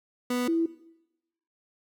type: tone pair in turn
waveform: 30% pulse / sine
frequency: 246.9 / 330.7 Hz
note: B3 / E4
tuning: 0 / +6 cents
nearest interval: perfect fourth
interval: 506 cents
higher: second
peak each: -23 / -22 dBFS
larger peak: second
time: 0.3-0.48 / 0.48-0.66 s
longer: neither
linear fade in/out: 5 ms
effects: noise-tail reverb RT60 0.9 s tail -19 dB re dry